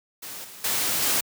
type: noise with level steps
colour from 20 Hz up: white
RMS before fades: -37 / -43 / -25 / -23 dBFS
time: 0.22-1.21 s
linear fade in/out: 10 ms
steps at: 0.44 / 0.64 / 1.02 s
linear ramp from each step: 5 ms
effects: high-pass 100 Hz 12 dB/octave